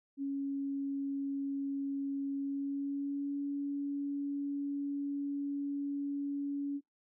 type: tone with pitch glide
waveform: sine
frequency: 277.2 to 282.9 Hz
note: C#4 to C#4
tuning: 0 to +35 cents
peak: -33 dBFS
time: 0.17-6.81 s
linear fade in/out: 50 ms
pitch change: +35 cents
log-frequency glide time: 2.35-3.37 s
effects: noise-tail reverb RT60 0.2 s tail -26 dB re dry